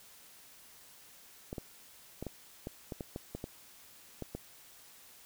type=clicks; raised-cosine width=2 ms; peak=-25 dBFS; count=12; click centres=1.529 / 1.582 / 2.226 / 2.267 / 2.671 / 2.922 / 3.008 / 3.161 / 3.35 / 3.441 / 4.223 / 4.35 s; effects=white hiss -57 dBFS RMS until 5.25 s